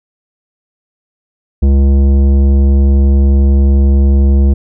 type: tone with tanh clipping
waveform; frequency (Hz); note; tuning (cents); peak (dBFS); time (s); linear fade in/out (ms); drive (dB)
triangle; 68.8; C#2; -12; -7; 1.62-4.54; 10; 17
effects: none